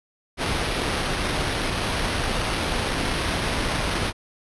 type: noise with sample-and-hold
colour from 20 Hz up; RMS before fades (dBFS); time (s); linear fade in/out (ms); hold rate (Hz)
pink; -25; 0.37-4.13; 50; 7350
effects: resampled to 24000 Hz